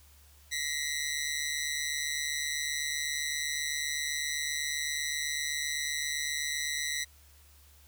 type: ring-modulated tone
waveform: 15% pulse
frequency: 1975.5 Hz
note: B6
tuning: in tune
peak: -22 dBFS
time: 0.51-7.05 s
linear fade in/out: 20 ms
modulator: 73.9 Hz
effects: added 72 Hz sine -57 dBFS peak until 7.87 s + white hiss -61 dBFS RMS until 7.87 s